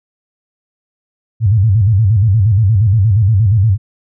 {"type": "tone with vibrato", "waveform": "sine", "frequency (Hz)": 103.83, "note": "G#2", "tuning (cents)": 0, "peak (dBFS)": -7, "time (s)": [1.4, 3.78], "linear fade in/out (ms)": 50, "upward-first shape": "square", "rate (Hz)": 8.5, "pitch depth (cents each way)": 150, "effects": []}